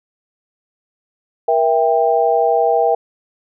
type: chord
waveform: sine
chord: E diminished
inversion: second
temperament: just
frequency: 474.7 / 659.3 / 791.1 Hz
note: Bb4 / E5 / G5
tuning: +31 / 0 / +16 cents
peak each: -16 dBFS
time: 1.48-2.95 s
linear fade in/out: 5 ms
effects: none